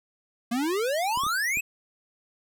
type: exponential sweep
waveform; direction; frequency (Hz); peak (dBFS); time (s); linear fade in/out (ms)
square; up; 226.5 to 2637; -25; 0.51-1.61; 10
type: clicks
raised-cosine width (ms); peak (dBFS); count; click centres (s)
3; -28; 4; 1.174 / 1.236 / 1.266 / 1.572
effects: none